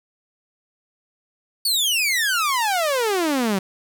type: exponential sweep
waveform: sawtooth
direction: down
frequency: 4580 to 184.7 Hz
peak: -15 dBFS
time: 1.65-3.59 s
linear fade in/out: 5 ms
effects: 9-bit